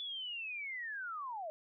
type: linear sweep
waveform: sine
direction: down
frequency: 3470 to 601 Hz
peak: -39 dBFS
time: 0-1.5 s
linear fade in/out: 0 ms
effects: none